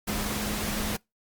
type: tone in noise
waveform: sine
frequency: 208.6 Hz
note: G#3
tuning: 8 cents sharp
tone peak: -33 dBFS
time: 0.07-0.97 s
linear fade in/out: 10 ms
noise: pink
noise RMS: -31 dBFS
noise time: 0.07-0.97 s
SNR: -5 dB
effects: noise-tail reverb RT60 0.2 s tail -25 dB re dry + Opus 48 kbps